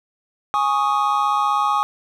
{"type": "chord", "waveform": "triangle", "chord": "Ab suspended fourth", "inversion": "none", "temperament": "equal", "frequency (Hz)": [830.6, 1108.7, 1244.5], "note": ["Ab5", "Db6", "Eb6"], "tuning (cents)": [0, 0, 0], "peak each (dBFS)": -19, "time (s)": [0.54, 1.83], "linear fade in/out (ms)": 0, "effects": []}